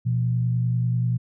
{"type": "tone pair together", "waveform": "sine", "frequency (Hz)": [121.34, 171.6], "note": ["B2", "F3"], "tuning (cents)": [-30, -30], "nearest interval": "tritone", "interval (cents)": 600, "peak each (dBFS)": [-20, -29], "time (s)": [0.05, 1.18], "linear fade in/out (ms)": 20, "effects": []}